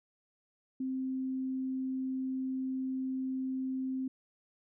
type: tone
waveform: sine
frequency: 261.6 Hz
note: C4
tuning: in tune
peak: -32 dBFS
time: 0.8-4.08 s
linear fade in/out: 5 ms
effects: none